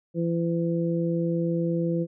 harmonic tone, 168.5 Hz, E3, 38 cents sharp, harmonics 1 / 2 / 3, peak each -25 / -28 / -30 dBFS, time 0.14-2.07 s, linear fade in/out 50 ms, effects none

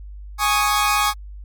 sawtooth chord, Ab suspended fourth, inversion none, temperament equal, 830.6 / 1108.7 / 1244.5 Hz, Ab5 / Db6 / Eb6, 0 / 0 / 0 cents, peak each -17 dBFS, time 0.38-1.14 s, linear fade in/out 50 ms, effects added 50 Hz sine -33 dBFS peak until 1.44 s + MP3 96 kbps

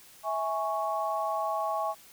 sine chord, C# minor, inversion first, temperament equal with one note detuned, 652.8 / 830.6 / 1108.7 Hz, E5 / G#5 / C#6, -17 / 0 / 0 cents, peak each -32 dBFS, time 0.23-1.95 s, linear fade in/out 50 ms, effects white hiss -54 dBFS RMS until 2.12 s

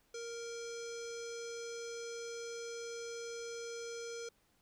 square tone with low-pass filter, 466.2 Hz, A#4, in tune, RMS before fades -44 dBFS, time 0.14-4.29 s, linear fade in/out 5 ms, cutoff 6200 Hz, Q 4.4, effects pink hiss -73 dBFS RMS until 4.61 s

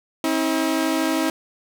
sawtooth tone pair together, 267.8 / 320.5 Hz, C4 / E4, +40 / -49 cents, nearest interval minor third, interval 311 cents, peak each -20 / -17 dBFS, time 0.24-1.3 s, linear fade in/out 2 ms, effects none

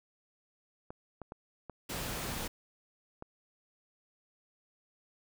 clicks, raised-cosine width 1 ms, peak -29 dBFS, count 5, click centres 0.905 / 1.217 / 1.321 / 1.697 / 3.224 s
pink noise, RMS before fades -38 dBFS, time 1.89-2.48 s, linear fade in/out 10 ms
effects none

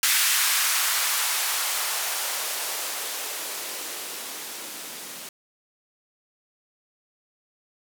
violet noise with band-pass filter sweep, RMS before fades -27 dBFS, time 0.03-5.29 s, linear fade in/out 2 ms, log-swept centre 1600 to 200 Hz, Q 1.2, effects none

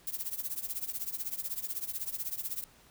violet noise with tremolo, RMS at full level -33 dBFS, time 0.07-2.64 s, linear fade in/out 0 ms, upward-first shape triangle, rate 16 Hz, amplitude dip 95%, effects pink hiss -60 dBFS RMS until 2.9 s

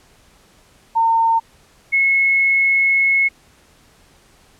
sine tone pair in turn, 910 / 2182 Hz, A#5 / C#7, -42 / -28 cents, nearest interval octave + minor third, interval 1514 cents, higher second, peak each -12 dBFS, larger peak neither, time 0.95-1.4 / 1.92-3.29 s, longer second, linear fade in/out 20 ms, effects pink hiss -52 dBFS RMS until 4.59 s + low-pass 11000 Hz 12 dB/octave

